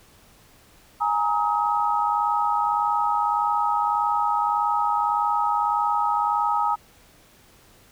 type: chord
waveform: sine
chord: Ab suspended second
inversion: none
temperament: equal with one note detuned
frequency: 830.6 / 932.3 / 1268.5 Hz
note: Ab5 / Bb5 / Eb6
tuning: 0 / 0 / +33 cents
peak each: -24 / -24 / -24 dBFS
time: 1-6.76 s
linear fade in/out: 20 ms
effects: pink hiss -54 dBFS RMS until 7.91 s